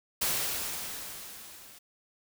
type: noise with level ramp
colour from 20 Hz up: white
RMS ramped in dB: -28 to -52 dBFS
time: 0.21-1.79 s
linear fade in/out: 10 ms
effects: none

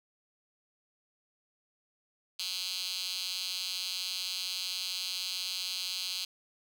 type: tone with high-pass filter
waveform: 10% pulse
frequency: 184.3 Hz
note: F#3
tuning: 7 cents flat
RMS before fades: -36 dBFS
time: 2.39-6.25 s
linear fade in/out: 5 ms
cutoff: 3800 Hz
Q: 7
effects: none

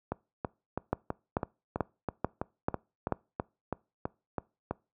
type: two click trains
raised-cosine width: 1 ms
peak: -17 / -13 dBFS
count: 15 / 6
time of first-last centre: 0.12-4.71 / 0.93-3.123 s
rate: 3.05 / 2.28 Hz
effects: noise-tail reverb RT60 0.3 s tail -24 dB re dry + high-pass 60 Hz 12 dB/octave

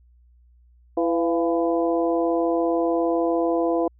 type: harmonic tone with a mistuned harmonic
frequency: 166.9 Hz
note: E3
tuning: 22 cents sharp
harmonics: 2 / 3 / 4 / 5 / 6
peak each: -22 / -24 / -25 / -37 / -33 dBFS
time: 0.97-3.88 s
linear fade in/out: 5 ms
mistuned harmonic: 4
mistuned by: +48 cents
effects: added 60 Hz sine -52 dBFS peak until 3.99 s

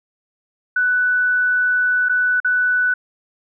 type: tone with dropouts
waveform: sine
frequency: 1489 Hz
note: F#6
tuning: 11 cents sharp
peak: -14 dBFS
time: 0.76-2.94 s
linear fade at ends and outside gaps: 5 ms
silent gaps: 2.087-2.094 / 2.402-2.446 s
effects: none

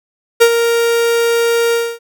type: tone with ADSR envelope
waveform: 45% pulse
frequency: 466.2 Hz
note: A#4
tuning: in tune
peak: -3 dBFS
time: 0.4-1.99 s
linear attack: 19 ms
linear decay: 69 ms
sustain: -8 dB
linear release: 260 ms
effects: none

